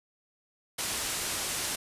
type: low-pass noise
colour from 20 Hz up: white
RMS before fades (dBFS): -33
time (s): 0.78-1.76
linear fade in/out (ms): 10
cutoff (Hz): 11000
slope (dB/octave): 24
effects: resampled to 32000 Hz